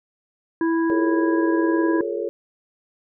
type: harmonic tone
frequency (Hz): 329.6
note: E4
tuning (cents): 0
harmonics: 1 / 3 / 5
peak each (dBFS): -18 / -29 / -31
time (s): 0.61-2.01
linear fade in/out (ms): 2
type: chord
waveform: sine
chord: Bb minor seventh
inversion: second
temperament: equal with one note detuned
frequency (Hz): 349.2 / 415.3 / 456.8 / 554.4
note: F4 / Ab4 / Bb4 / Db5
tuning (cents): 0 / 0 / -35 / 0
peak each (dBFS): -29 / -28 / -28 / -30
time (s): 0.9-2.29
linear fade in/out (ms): 0
effects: none